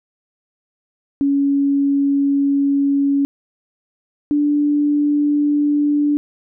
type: tone pair in turn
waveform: sine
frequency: 280 / 292.7 Hz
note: C#4 / D4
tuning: +18 / -6 cents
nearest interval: minor second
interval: 76 cents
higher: second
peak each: -13 dBFS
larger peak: neither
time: 1.21-3.25 / 4.31-6.17 s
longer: first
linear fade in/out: 0 ms
effects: none